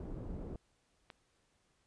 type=low-pass noise; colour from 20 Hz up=pink; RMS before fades=-43 dBFS; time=0-0.56 s; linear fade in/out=2 ms; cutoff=420 Hz; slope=12 dB/octave
type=click; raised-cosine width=0.3 ms; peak=-33 dBFS; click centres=1.102 s
effects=pink hiss -75 dBFS RMS until 1.86 s + resampled to 22050 Hz